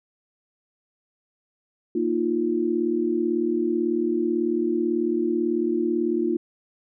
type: chord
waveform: sine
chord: Bb suspended fourth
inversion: none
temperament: equal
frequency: 233.1 / 311.1 / 349.2 Hz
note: Bb3 / Eb4 / F4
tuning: 0 / 0 / 0 cents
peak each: -27 / -26 / -23 dBFS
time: 1.95-6.37 s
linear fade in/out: 5 ms
effects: none